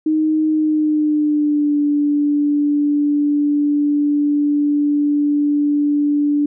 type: tone with pitch glide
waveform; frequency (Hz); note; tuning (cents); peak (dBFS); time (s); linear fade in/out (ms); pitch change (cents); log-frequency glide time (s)
sine; 311.1 to 291.9; D#4 to D4; 0 to -10; -13; 0.06-6.46; 5; -110; 0.48-1.79
effects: none